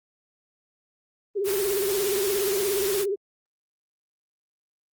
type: tone with vibrato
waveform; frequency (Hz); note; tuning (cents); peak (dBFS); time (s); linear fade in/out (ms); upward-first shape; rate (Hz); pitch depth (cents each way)
sine; 396.2; G4; +18; -23; 1.35-3.16; 20; triangle; 17; 120
type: noise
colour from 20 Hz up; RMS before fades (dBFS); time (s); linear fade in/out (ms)
white; -30; 1.44-3.06; 50
effects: Opus 24 kbps